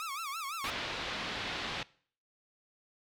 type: tone with vibrato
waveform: sawtooth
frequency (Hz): 1210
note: D#6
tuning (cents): -49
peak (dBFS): -33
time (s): 0-0.7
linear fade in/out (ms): 0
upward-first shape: sine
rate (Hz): 5.9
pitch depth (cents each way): 190
type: low-pass noise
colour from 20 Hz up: white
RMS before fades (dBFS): -38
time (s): 0.64-1.83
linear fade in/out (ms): 2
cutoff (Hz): 3900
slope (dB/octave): 24
effects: noise-tail reverb RT60 0.5 s tail -21 dB re dry